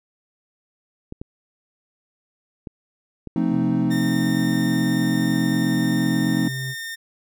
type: clicks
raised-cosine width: 3 ms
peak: -20 dBFS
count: 4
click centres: 1.124 / 1.215 / 2.672 / 3.273 s
type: chord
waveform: triangle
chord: F dominant seventh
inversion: none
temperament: equal with one note detuned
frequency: 174.61 / 223.1 / 261.6 / 311.1 Hz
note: F3 / A3 / C4 / Eb4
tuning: 0 / +24 / 0 / 0 cents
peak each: -22 dBFS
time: 3.36-6.48 s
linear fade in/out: 2 ms
type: tone with pitch glide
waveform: triangle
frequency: 131.2 to 132.11 Hz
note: C3 to C3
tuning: +5 to +17 cents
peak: -25 dBFS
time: 3.49-6.75 s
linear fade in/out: 50 ms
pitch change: +12 cents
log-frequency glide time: 4.96-6.12 s
type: tone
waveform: sawtooth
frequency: 1821 Hz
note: A#6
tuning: 41 cents flat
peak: -26 dBFS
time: 3.9-6.96 s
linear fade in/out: 20 ms
effects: none